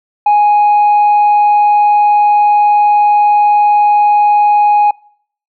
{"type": "tone with tanh clipping", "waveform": "sine", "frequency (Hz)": 830.6, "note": "G#5", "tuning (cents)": 0, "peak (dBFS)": -6, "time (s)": [0.26, 4.91], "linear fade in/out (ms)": 5, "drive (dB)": 1, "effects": ["noise-tail reverb RT60 0.6 s tail -25 dB re dry"]}